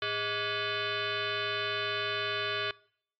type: tone with frequency modulation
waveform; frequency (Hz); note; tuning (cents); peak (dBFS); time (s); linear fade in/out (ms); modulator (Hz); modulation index
sine; 932.3; A#5; 0; -29; 0.02-2.71; 2; 521; 5.5
effects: noise-tail reverb RT60 0.6 s tail -23 dB re dry + MP3 64 kbps

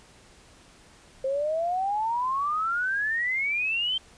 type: exponential sweep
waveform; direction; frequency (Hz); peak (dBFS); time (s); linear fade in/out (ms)
sine; up; 523.3 to 3150; -24; 1.24-3.98; 5
effects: pink hiss -54 dBFS RMS until 4.17 s + resampled to 22050 Hz

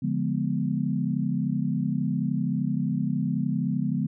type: chord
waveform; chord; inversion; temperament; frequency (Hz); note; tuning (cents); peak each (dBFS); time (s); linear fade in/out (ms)
sine; D diminished seventh; none; equal with one note detuned; 144.14 / 174.61 / 207.7 / 246.9; D3 / F3 / Ab3 / Cb4; -32 / 0 / 0 / 0; -29; 0.02-4.07; 10
effects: none

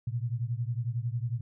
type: beating tone pair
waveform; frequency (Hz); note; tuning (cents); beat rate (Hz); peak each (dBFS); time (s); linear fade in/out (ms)
sine; 114.8 / 125.8; A#2 / B2; -26 / +32; 11; -31 / -33; 0.07-1.41; 5
effects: none

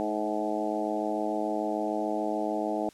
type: harmonic tone with a mistuned harmonic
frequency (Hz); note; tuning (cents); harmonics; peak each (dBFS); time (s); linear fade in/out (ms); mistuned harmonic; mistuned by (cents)
106.8; G#2; +49; 2 / 3 / 4 / 5 / 6 / 7 / 8; -37 / -32 / -36 / -37 / -33 / -35 / -38; 0-2.89; 0; 3; -31
effects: white hiss -57 dBFS RMS until 2.93 s + low-pass 9000 Hz 12 dB/octave

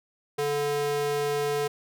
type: tone with high-pass filter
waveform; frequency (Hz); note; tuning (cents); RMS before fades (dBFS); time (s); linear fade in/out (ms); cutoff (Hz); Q
square; 145.2; D3; -19; -27; 0.38-1.68; 10; 360; 2.2
effects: none

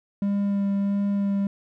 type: tone with vibrato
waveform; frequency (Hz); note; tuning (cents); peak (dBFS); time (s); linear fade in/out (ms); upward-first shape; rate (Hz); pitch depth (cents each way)
triangle; 200; G3; +35; -19; 0.22-1.47; 2; sine; 1.5; 11
effects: none

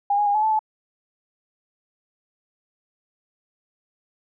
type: tone with pitch steps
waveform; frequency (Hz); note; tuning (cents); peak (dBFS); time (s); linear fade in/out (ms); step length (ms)
sine; 810 / 829 / 813 / 854 / 874 / 865; G#5 / G#5 / G#5 / G#5 / A5 / A5; -43 / -3 / -37 / +48 / -12 / -30; -17; 0.1-0.592; 5; 82
effects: none

